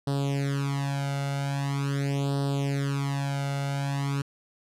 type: tone with flanger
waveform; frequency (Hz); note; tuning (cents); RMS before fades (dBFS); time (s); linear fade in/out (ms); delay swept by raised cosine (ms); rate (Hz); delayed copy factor
sawtooth; 139.7; C#3; +14; -28; 0.07-4.22; 5; 0.22 to 1.42; 0.43; +0.9
effects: low-pass 10000 Hz 12 dB/octave